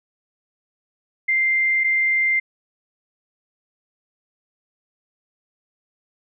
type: tone pair in turn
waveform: sine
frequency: 2093 / 2093 Hz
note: C7 / C7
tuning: 0 / 0 cents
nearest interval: unison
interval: 0 cents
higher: neither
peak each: -16 dBFS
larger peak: neither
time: 1.28-1.84 / 1.84-2.4 s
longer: neither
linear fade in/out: 10 ms
effects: none